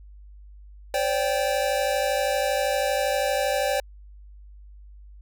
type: chord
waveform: square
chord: C suspended second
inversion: none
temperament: equal with one note detuned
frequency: 523.3 / 575.9 / 784 Hz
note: C5 / D5 / G5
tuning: 0 / -34 / 0 cents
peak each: -28 / -26 / -28 dBFS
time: 0.94-3.8 s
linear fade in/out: 2 ms
effects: added 50 Hz sine -43 dBFS peak until 5.21 s